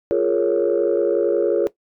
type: chord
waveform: sine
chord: Bb minor seventh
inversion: second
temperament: equal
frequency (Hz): 349.2 / 415.3 / 466.2 / 554.4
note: F4 / Ab4 / Bb4 / Db5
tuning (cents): 0 / 0 / 0 / 0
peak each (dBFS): -20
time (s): 0.11-1.67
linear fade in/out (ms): 0
effects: noise-tail reverb RT60 0.1 s tail -17 dB re dry + tanh soft clip ceiling -9 dBFS